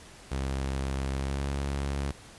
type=tone with pitch glide; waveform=sawtooth; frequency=67.2 to 69.45 Hz; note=C2 to C#2; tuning=+47 to +4 cents; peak=-25 dBFS; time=0.31-2.12 s; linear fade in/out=10 ms; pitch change=+57 cents; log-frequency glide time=1.15-1.45 s; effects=pink hiss -50 dBFS RMS until 2.38 s + resampled to 24000 Hz